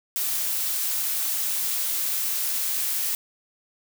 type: noise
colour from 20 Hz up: blue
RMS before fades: -26 dBFS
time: 0.16-3.15 s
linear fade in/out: 0 ms
effects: none